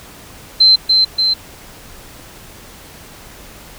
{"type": "tone with echo", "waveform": "sine", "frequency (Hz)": 4100, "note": "C8", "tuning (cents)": -36, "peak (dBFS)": -5, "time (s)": [0.6, 0.76], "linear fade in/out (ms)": 10, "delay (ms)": 290, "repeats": 2, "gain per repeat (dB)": -3, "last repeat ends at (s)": 1.34, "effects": ["pink hiss -38 dBFS RMS until 3.78 s"]}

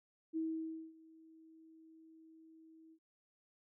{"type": "tone with ADSR envelope", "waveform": "sine", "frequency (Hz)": 321.6, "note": "E4", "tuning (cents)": -43, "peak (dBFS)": -34, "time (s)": [0.33, 2.99], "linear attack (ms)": 37, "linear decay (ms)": 560, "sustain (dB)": -24, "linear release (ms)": 67, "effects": []}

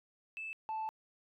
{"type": "tone pair in turn", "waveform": "sine", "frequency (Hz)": [2628, 877], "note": ["E7", "A5"], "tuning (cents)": [-6, -6], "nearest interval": "octave + perfect fifth", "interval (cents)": 1900, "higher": "first", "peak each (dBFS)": [-39, -33], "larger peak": "second", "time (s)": [[0.37, 0.53], [0.69, 0.89]], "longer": "second", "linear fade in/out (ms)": 0, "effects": ["tanh soft clip ceiling -34 dBFS"]}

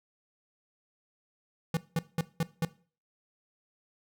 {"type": "tone bursts", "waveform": "square", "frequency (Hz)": 164.2, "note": "E3", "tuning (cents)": -6, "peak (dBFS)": -26, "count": 5, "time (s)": [1.74, 2.65], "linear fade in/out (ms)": 2, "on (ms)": 30, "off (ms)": 190, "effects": ["noise-tail reverb RT60 0.4 s tail -19 dB re dry"]}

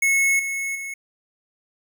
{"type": "tone with level steps", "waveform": "square", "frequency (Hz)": 2189, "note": "C#7", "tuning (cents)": -22, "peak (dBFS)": [-17, -25, -30], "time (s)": [0.02, 0.94], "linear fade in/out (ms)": 5, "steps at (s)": [0.39, 0.75], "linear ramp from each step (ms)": 5, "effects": []}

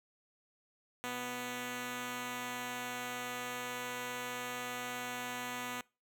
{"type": "tone pair together", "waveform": "5% pulse", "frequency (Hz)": [123.47, 247.1], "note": ["B2", "B3"], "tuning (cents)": [0, 1], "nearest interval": "octave", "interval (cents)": 1201, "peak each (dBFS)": [-38, -27], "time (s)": [1.04, 5.81], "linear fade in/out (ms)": 0, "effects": ["noise-tail reverb RT60 0.3 s tail -24 dB re dry"]}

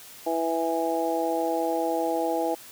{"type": "harmonic tone", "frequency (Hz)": 164.81, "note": "E3", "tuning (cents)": 0, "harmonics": [2, 3, 4, 5], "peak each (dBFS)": [-29, -29, -29, -29], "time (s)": [0.26, 2.55], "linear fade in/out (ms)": 10, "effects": ["white hiss -46 dBFS RMS until 2.71 s", "high-pass 60 Hz 12 dB/octave"]}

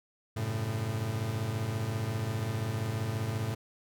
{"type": "tone cluster", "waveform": "40% pulse", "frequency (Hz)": [95.8, 110.8, 136.4], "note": ["G2", "A2", "C#3"], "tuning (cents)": [-39, 13, -28], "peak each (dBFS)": [-38, -31, -38], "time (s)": [0.36, 3.55], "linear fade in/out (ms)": 10, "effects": []}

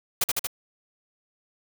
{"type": "noise with echo", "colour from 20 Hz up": "white", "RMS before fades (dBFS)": -22, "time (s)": [0.21, 0.24], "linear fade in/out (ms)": 5, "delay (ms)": 77, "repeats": 3, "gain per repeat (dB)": -2, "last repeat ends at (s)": 0.471, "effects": []}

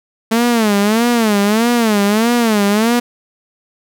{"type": "tone with vibrato", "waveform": "sawtooth", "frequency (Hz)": 220, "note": "A3", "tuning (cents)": 0, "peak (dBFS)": -7, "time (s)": [0.31, 3], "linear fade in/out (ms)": 10, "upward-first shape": "sine", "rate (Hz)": 1.6, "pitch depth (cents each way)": 160, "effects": []}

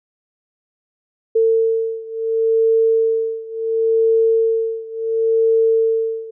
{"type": "beating tone pair", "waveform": "sine", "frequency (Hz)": [449.8, 450.51], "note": ["A4", "A4"], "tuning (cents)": [38, 41], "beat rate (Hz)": 0.71, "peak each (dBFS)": [-16, -18], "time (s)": [1.35, 6.31], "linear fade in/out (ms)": 10, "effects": []}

